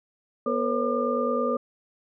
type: tone cluster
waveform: sine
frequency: 242.7 / 451.6 / 501 / 550 / 1201 Hz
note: B3 / A4 / B4 / C#5 / D6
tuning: -30 / +45 / +25 / -14 / +38 cents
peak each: -29 dBFS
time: 0.46-1.57 s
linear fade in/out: 5 ms
effects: none